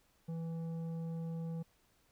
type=tone with tanh clipping; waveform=sine; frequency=164.81 Hz; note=E3; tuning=in tune; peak=-39 dBFS; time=0.28-1.63 s; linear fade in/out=10 ms; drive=9 dB; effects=pink hiss -72 dBFS RMS until 2.11 s